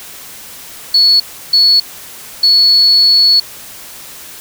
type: tone bursts at uneven times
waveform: sine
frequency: 4400 Hz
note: C#8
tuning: 14 cents flat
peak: -5 dBFS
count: 3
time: 0.94-1.2 / 1.53-1.8 / 2.43-3.4 s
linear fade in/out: 5 ms
effects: white hiss -32 dBFS RMS until 4.4 s